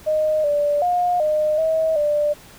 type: tone with pitch steps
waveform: sine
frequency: 618 / 584 / 713 / 611 / 640 / 592 Hz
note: D#5 / D5 / F5 / D#5 / D#5 / D5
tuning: -12 / -10 / +36 / -32 / +49 / +14 cents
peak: -16 dBFS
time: 0.06-2.34 s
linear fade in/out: 20 ms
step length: 380 ms
effects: pink hiss -45 dBFS RMS until 2.58 s